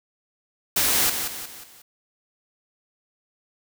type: noise with echo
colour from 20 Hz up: white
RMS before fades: -21 dBFS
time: 0.76-1.1 s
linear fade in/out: 5 ms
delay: 180 ms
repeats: 4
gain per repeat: -7 dB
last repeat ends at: 1.82 s
effects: none